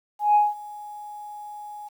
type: tone with ADSR envelope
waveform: sine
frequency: 834 Hz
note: G#5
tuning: 7 cents sharp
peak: -12 dBFS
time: 0.19-1.89 s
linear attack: 160 ms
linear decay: 190 ms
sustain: -23 dB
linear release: 16 ms
effects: tanh soft clip ceiling -10 dBFS + 9-bit